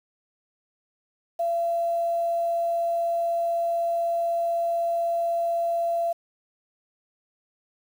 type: tone with quantisation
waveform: sine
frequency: 679 Hz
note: F5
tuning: 49 cents flat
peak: -22 dBFS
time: 1.39-6.13 s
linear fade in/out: 10 ms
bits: 8
effects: none